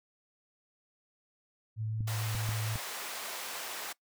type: tone with vibrato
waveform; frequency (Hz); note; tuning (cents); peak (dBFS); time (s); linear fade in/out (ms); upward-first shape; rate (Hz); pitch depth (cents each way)
sine; 109.6; A2; -6; -32; 1.76-2.78; 50; sine; 6.6; 9
type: clicks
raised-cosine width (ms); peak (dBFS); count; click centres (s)
5; -27; 4; 2.007 / 2.35 / 2.491 / 2.757
type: high-pass noise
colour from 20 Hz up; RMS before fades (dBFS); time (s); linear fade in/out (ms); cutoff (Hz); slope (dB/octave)
pink; -40; 2.07-3.93; 10; 680; 12
effects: noise-tail reverb RT60 0.1 s tail -21 dB re dry